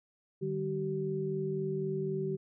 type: tone cluster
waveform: sine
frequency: 152.4 / 196.3 / 383.4 Hz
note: D#3 / G3 / G4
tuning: -36 / +3 / -38 cents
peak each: -36 / -39 / -33 dBFS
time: 0.41-2.37 s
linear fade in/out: 20 ms
effects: none